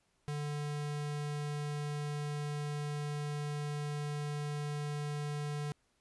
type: tone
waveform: square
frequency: 147.2 Hz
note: D3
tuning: 4 cents sharp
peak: -36 dBFS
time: 0.28-5.72 s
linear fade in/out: 0 ms
effects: pink hiss -75 dBFS RMS until 6 s + resampled to 24000 Hz